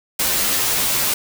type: noise with comb filter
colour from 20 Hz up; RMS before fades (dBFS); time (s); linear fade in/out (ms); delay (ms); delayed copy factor
white; -19; 0.19-1.14; 5; 12; -1
effects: none